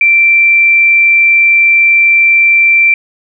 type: tone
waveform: sine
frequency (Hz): 2349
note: D7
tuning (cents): 0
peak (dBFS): -4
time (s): 0.01-2.94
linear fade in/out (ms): 2
effects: none